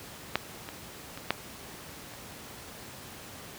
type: clicks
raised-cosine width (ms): 0.3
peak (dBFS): -8 / -22 / -24 / -8 / -30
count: 5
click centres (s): 0.356 / 0.689 / 1.175 / 1.306 / 2.137
effects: pink hiss -45 dBFS RMS until 3.58 s + high-pass 80 Hz 12 dB/octave